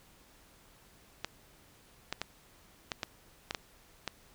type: clicks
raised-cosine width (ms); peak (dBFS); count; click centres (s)
0.2; -16; 8; 1.246 / 2.126 / 2.216 / 2.918 / 3.032 / 3.509 / 3.548 / 4.077
effects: pink hiss -61 dBFS RMS until 4.34 s